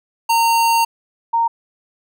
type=tone pair in turn; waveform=square / sine; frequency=920 / 924.3 Hz; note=A#5 / A#5; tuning=-23 / -15 cents; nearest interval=unison; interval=8 cents; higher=second; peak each=-13 dBFS; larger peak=neither; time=0.29-0.85 / 1.33-1.48 s; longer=first; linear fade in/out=10 ms; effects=none